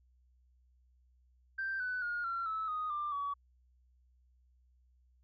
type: tone with pitch steps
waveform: sine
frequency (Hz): 1568 / 1497.2 / 1429.6 / 1365 / 1303.4 / 1244.5 / 1188.3 / 1134.7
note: G6 / F#6 / F6 / F6 / E6 / D#6 / D6 / C#6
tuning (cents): 0 / +20 / +40 / -40 / -20 / 0 / +20 / +40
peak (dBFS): -33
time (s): 1.58-3.34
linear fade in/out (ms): 10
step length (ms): 220
effects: tanh soft clip ceiling -29 dBFS + added 62 Hz sine -65 dBFS peak until 5.23 s